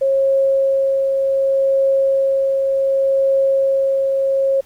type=tone with tremolo; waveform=sine; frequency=542 Hz; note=C#5; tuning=39 cents flat; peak=-11 dBFS; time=0.01-4.61 s; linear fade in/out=10 ms; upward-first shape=triangle; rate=0.67 Hz; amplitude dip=30%; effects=pink hiss -51 dBFS RMS until 4.65 s + MP3 96 kbps